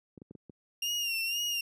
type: clicks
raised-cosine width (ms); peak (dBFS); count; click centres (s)
3; -32; 5; 0.177 / 0.218 / 0.31 / 0.352 / 0.497
type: tone with vibrato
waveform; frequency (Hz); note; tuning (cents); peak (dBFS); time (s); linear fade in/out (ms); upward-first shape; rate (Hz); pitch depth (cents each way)
30% pulse; 2787; F7; -4; -27; 0.82-1.61; 5; sine; 2; 61
effects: high-pass 150 Hz 12 dB/octave + resampled to 32000 Hz